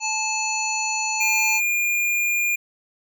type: harmonic tone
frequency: 870 Hz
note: A5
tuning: 20 cents flat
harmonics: 1 / 3 / 5 / 7 / 8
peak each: -27 / -26 / -32 / -32 / -28 dBFS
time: 0-1.61 s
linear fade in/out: 50 ms
type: tone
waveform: square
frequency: 2413 Hz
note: D7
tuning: 46 cents sharp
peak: -20 dBFS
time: 1.2-2.56 s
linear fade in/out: 10 ms
effects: none